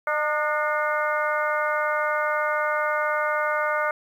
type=harmonic tone with a mistuned harmonic; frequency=302.7 Hz; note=D#4; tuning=48 cents flat; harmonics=2 / 3 / 4 / 5 / 6 / 7; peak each=-26 / -31 / -27 / -27 / -37 / -32 dBFS; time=0.07-3.91 s; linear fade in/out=2 ms; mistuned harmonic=5; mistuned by=-59 cents; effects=9-bit